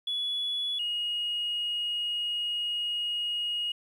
sine tone pair in turn, 3403 / 2880 Hz, G#7 / F#7, +41 / -47 cents, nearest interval minor third, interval 288 cents, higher first, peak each -27 / -27 dBFS, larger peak neither, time 0.07-0.79 / 0.79-3.72 s, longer second, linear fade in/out 5 ms, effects tanh soft clip ceiling -24 dBFS + 10-bit

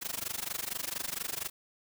white noise with amplitude modulation, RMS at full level -33 dBFS, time 0.01-1.5 s, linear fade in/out 20 ms, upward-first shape sine, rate 24.3 Hz, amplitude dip 95%, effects none

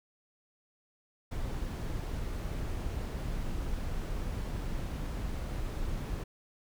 brown noise, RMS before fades -35 dBFS, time 1.31-6.24 s, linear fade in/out 10 ms, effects none

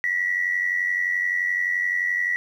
sine tone with amplitude modulation, 1939 Hz, B6, 32 cents flat, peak -17 dBFS, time 0.04-2.36 s, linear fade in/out 0 ms, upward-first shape sine, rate 91.6 Hz, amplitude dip 70%, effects tanh soft clip ceiling -13 dBFS + 9-bit

